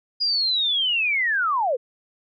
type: linear sweep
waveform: sine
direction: down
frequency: 4921 to 448.6 Hz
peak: -19 dBFS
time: 0.2-1.77 s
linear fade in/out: 20 ms
effects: none